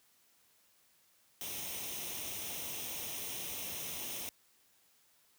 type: noise with comb filter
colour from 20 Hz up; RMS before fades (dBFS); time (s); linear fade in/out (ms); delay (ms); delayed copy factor
white; -41; 1.41-4.29; 0; 0.33; +0.6
effects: white hiss -69 dBFS RMS until 5.38 s + high-pass 60 Hz 12 dB/octave